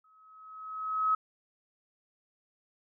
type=tone with exponential growth; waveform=sine; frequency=1280 Hz; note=D#6; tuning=49 cents sharp; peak=-22 dBFS; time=0.04-1.15 s; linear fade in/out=5 ms; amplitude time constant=240 ms; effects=none